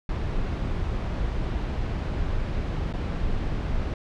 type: noise with dropouts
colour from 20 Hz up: brown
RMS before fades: -27 dBFS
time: 0.09-3.94 s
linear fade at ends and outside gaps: 2 ms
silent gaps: 2.928-2.936 s
effects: low-pass 4000 Hz 12 dB/octave